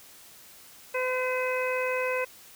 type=harmonic tone; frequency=509 Hz; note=C5; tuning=48 cents flat; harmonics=1 / 2 / 3 / 4 / 5; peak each=-28 / -34 / -36 / -36 / -33 dBFS; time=0.94-2.25 s; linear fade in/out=10 ms; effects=white hiss -51 dBFS RMS until 2.55 s